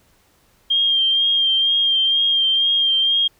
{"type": "tone with vibrato", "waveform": "sine", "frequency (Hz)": 3200, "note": "G7", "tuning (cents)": 35, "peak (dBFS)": -14, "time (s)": [0.7, 3.28], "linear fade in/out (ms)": 10, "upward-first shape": "sine", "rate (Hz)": 2.1, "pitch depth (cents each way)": 28, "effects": ["pink hiss -58 dBFS RMS until 3.39 s"]}